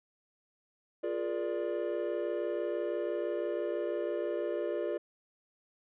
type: chord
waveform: triangle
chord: Bb dominant seventh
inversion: second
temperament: equal with one note detuned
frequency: 349.2 / 415.3 / 475.1 / 587.3 Hz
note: F4 / Ab4 / Bb4 / D5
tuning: 0 / 0 / +33 / 0 cents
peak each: -34 / -36 / -36 / -34 dBFS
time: 1.03-4.98 s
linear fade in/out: 10 ms
effects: resampled to 8000 Hz